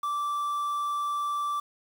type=tone with quantisation; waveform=triangle; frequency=1167 Hz; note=D6; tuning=11 cents flat; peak=-25 dBFS; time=0.03-1.6 s; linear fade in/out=5 ms; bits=8; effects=none